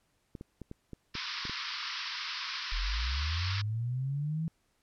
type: clicks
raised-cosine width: 3 ms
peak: -29 dBFS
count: 8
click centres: 0.352 / 0.411 / 0.617 / 0.714 / 0.933 / 1.153 / 1.453 / 1.496 s
type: band-pass noise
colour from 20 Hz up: white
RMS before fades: -38 dBFS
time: 1.14-3.62 s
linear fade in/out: 10 ms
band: 960 to 5400 Hz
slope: 96 dB/octave
type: linear sweep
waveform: sine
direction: up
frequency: 37.49 to 164.81 Hz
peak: -30 dBFS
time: 2.72-4.48 s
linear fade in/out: 0 ms
effects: pink hiss -74 dBFS RMS until 4.82 s + low-pass 12000 Hz 12 dB/octave